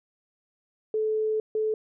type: tone bursts at uneven times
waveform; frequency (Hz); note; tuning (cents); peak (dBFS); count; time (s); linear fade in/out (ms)
sine; 434; A4; -24; -23; 2; 0.94-1.4 / 1.55-1.74; 2
effects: none